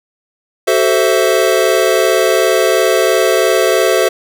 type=chord; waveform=square; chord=F# half-diminished seventh; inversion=none; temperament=equal with one note detuned; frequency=377.1 / 440 / 523.3 / 659.3 Hz; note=F#4 / A4 / C5 / E5; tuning=+33 / 0 / 0 / 0 cents; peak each=-16 dBFS; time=0.67-4.09 s; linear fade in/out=10 ms; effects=none